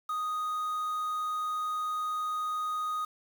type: tone with quantisation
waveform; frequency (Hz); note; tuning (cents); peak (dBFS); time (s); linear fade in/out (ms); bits
triangle; 1244.5; D#6; 0; -28; 0.09-3.05; 5; 8
effects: none